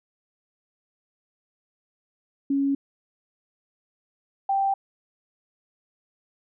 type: tone pair in turn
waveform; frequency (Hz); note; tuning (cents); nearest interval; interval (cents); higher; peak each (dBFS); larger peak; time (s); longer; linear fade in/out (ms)
sine; 277.2 / 784; C#4 / G5; 0 / 0; octave + tritone; 1800; second; -20 / -20; neither; 2.5-2.75 / 4.49-4.74; neither; 5
effects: none